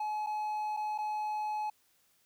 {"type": "tone with dropouts", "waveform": "triangle", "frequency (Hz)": 850, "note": "G#5", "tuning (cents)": 40, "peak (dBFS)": -30, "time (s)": [0, 1.7], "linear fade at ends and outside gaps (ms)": 5, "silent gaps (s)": [[0.264, 0.269], [0.767, 0.771], [0.979, 0.985]], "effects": ["white hiss -70 dBFS RMS until 2.25 s"]}